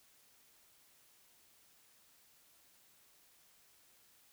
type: silence
effects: white hiss -67 dBFS RMS until 4.32 s